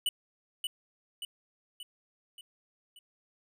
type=tone with echo; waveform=square; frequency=2966 Hz; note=F#7; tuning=4 cents sharp; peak=-27 dBFS; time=0.06-0.09 s; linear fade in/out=2 ms; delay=580 ms; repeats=5; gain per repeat=-5 dB; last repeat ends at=2.99 s; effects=none